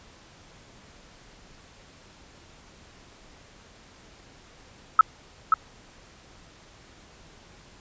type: tone with echo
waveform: sine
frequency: 1298 Hz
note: E6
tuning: 27 cents flat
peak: -9 dBFS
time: 4.99-5.01 s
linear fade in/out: 2 ms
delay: 530 ms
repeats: 1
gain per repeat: -5 dB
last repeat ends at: 5.54 s
effects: pink hiss -52 dBFS RMS until 7.8 s + resampled to 16000 Hz